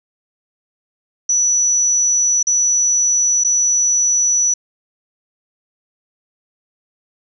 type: tone with dropouts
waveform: sine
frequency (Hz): 5920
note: F#8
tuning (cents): 0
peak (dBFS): -12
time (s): 1.29-4.54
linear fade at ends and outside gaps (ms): 5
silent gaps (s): 2.429-2.469 / 3.438-3.446
effects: none